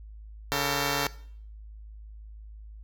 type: tone pair together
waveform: 5% pulse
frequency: 141.13 / 452.6 Hz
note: C#3 / A4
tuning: +31 / +49 cents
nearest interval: octave + minor sixth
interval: 2018 cents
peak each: -17 dBFS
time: 0.52-1.07 s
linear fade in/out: 0 ms
effects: noise-tail reverb RT60 0.6 s tail -19 dB re dry + added 53 Hz sine -42 dBFS peak until 2.83 s